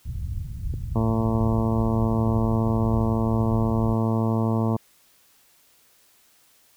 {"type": "low-pass noise", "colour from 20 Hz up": "white", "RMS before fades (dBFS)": -30, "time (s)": [0.05, 3.94], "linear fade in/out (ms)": 10, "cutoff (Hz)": 110, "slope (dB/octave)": 24}
{"type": "clicks", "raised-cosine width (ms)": 3, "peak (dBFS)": -22, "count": 2, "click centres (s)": [0.739, 2.276]}
{"type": "harmonic tone", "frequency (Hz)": 112.5, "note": "A2", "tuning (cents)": 39, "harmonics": [1, 2, 3, 4, 5, 6, 7, 8, 9, 10], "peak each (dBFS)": [-23, -24, -31, -32, -36, -34, -40, -36, -37, -40], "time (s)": [0.95, 4.77], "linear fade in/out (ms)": 10}
{"effects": ["white hiss -59 dBFS RMS until 6.76 s"]}